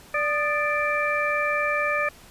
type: harmonic tone with a mistuned harmonic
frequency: 587.3 Hz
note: D5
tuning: in tune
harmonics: 1 / 2 / 3 / 4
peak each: -27 / -27 / -27 / -27 dBFS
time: 0.14-2.09 s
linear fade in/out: 5 ms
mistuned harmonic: 2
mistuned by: +74 cents
effects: pink hiss -49 dBFS RMS until 2.3 s + resampled to 32000 Hz